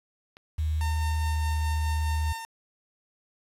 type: click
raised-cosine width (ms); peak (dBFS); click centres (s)
0.3; -31; 0.369
type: tone with pitch glide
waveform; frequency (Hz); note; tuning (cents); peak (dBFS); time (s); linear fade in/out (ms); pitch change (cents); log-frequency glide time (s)
sine; 77.78 to 76.98; D#2 to D#2; 0 to -18; -24; 0.58-2.33; 10; -18; 1.27-1.39
type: tone with tremolo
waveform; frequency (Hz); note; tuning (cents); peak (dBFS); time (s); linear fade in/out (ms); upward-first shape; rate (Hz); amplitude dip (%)
sawtooth; 908; A#5; -46; -29; 0.81-2.45; 0; sine; 4.8; 35
effects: resampled to 32000 Hz + 8-bit